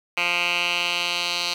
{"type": "tone with band-pass filter sweep", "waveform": "10% pulse", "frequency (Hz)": 174.61, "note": "F3", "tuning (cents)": 0, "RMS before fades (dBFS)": -24, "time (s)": [0.17, 1.54], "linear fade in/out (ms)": 5, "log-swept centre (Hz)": [2400, 3900], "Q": 2.8, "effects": ["7-bit"]}